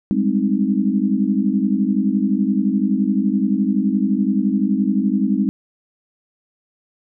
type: chord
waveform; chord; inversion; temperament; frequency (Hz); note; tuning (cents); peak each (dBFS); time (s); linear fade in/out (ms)
sine; Ab major seventh; third; equal; 196 / 207.7 / 261.6 / 311.1; G3 / Ab3 / C4 / Eb4; 0 / 0 / 0 / 0; -20 / -19 / -21 / -24; 0.11-5.49; 0
effects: none